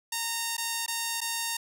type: tone with dropouts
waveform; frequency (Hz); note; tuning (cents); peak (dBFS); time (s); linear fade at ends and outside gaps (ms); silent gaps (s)
5% pulse; 922; A#5; -19; -17; 0.12-1.57; 5; 0.568-0.579 / 0.863-0.879 / 1.206-1.214
effects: none